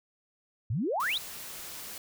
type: exponential sweep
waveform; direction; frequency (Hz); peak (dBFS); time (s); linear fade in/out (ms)
sine; up; 94.4 to 4137; -27; 0.7-1.18; 5
type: noise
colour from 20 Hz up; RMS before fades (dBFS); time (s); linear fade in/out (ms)
white; -42; 1-1.98; 2
effects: none